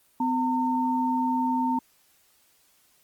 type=tone pair together; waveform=sine; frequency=254.1 / 910 Hz; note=B3 / A#5; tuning=+49 / -42 cents; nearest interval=octave + minor seventh; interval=2209 cents; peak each=-25 dBFS; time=0.2-1.79 s; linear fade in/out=5 ms; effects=white hiss -63 dBFS RMS until 3.03 s + Opus 24 kbps